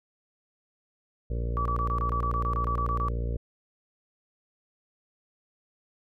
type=harmonic tone; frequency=58.27 Hz; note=A#1; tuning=in tune; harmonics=1 / 2 / 3 / 4 / 5 / 6 / 7 / 8 / 9 / 10; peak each=-28 / -34 / -45 / -44 / -48 / -48 / -46 / -42 / -49 / -49 dBFS; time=1.3-3.37 s; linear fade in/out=5 ms
type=tone bursts; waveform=sine; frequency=1148 Hz; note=D6; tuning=40 cents flat; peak=-27 dBFS; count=14; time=1.57-3.084 s; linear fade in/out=0 ms; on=84 ms; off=26 ms
effects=none